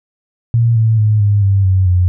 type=tone with pitch steps; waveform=sine; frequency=116.54 / 111.66 / 106.99 / 102.51 / 98.22 / 94.11 / 90.18 Hz; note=A#2 / A2 / A2 / G#2 / G2 / F#2 / F#2; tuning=0 / +26 / -48 / -22 / +4 / +30 / -44 cents; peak=-8 dBFS; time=0.54-2.08 s; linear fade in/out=0 ms; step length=220 ms; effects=none